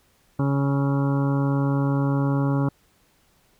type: harmonic tone with a mistuned harmonic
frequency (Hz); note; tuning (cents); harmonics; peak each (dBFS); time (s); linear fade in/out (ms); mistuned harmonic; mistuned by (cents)
139.1; C#3; +6; 1 / 2 / 3 / 4 / 6 / 7 / 8 / 9 / 10; -21 / -24 / -34 / -33 / -36 / -38 / -37 / -42 / -40; 0.39-2.69; 5; 9; +47
effects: pink hiss -62 dBFS RMS until 3.59 s